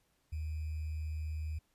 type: tone with sample-and-hold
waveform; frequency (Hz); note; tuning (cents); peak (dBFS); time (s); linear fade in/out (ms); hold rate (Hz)
sine; 77.78; D#2; 0; -35; 0.32-1.59; 10; 2450
effects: pink hiss -75 dBFS RMS until 1.74 s + resampled to 32000 Hz